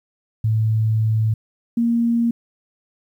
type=tone pair in turn; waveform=sine; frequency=110 / 233.7 Hz; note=A2 / A#3; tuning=0 / +5 cents; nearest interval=octave + minor second; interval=1305 cents; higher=second; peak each=-15 dBFS; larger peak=neither; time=0.44-1.34 / 1.77-2.31 s; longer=first; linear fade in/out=5 ms; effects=9-bit